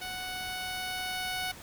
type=tone with level ramp; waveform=10% pulse; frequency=740 Hz; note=F#5; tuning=in tune; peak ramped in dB=-28 to -23 dBFS; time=0.01-1.52 s; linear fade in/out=10 ms; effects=pink hiss -48 dBFS RMS until 1.62 s